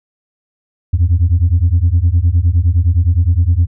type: beating tone pair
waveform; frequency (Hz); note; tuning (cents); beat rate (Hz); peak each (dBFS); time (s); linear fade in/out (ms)
sine; 81.5 / 91.2; E2 / F#2; -19 / -24; 9.7; -10; 0.93-3.67; 10
effects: tanh soft clip ceiling -5 dBFS